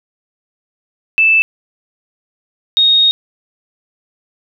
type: tone pair in turn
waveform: sine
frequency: 2637 / 3729 Hz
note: E7 / A#7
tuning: 0 / 0 cents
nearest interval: tritone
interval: 600 cents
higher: second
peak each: -7 dBFS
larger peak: neither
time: 1.18-1.42 / 2.77-3.11 s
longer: second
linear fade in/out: 0 ms
effects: none